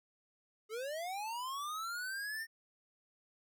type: linear sweep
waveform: square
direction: up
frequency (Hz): 415.3 to 1836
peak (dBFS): -39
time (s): 0.69-2.47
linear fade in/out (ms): 50
effects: none